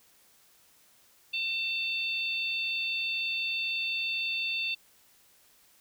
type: harmonic tone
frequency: 894 Hz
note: A5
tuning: 27 cents sharp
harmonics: 3 / 4 / 5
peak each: -30 / -35 / -40 dBFS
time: 1.33-4.75 s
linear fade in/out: 10 ms
effects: white hiss -62 dBFS RMS until 5.8 s